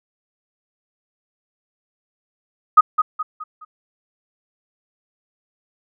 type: tone with echo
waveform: sine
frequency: 1252 Hz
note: D#6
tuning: 10 cents sharp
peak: -4 dBFS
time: 2.77-2.81 s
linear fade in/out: 10 ms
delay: 210 ms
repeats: 4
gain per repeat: -8 dB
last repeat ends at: 3.65 s
effects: none